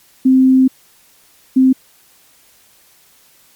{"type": "tone bursts at uneven times", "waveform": "sine", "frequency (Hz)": 260.9, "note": "C4", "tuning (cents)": -5, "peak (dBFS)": -6, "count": 2, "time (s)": [[0.25, 0.68], [1.56, 1.73]], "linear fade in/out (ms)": 10, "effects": ["white hiss -50 dBFS RMS until 3.55 s", "MP3 96 kbps"]}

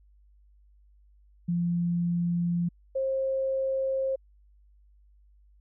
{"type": "tone pair in turn", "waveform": "sine", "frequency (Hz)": [172.8, 533.3], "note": ["F3", "C5"], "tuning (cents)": [-18, 33], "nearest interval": "octave + minor sixth", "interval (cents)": 1951, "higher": "second", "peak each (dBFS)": [-24, -25], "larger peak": "first", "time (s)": [[1.48, 2.69], [2.95, 4.16]], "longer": "neither", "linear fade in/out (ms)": 10, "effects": ["added 50 Hz sine -56 dBFS peak until 5.6 s"]}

